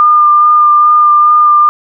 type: tone with vibrato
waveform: sine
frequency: 1203 Hz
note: D6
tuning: 41 cents sharp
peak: -3 dBFS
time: 0-1.69 s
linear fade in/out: 0 ms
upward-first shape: sine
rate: 2.4 Hz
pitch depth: 12 cents each way
effects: none